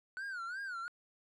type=tone with vibrato; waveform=triangle; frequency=1480 Hz; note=F#6; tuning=in tune; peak=-37 dBFS; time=0.17-0.88 s; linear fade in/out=0 ms; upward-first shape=sine; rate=2.8 Hz; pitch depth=160 cents each way; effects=resampled to 24000 Hz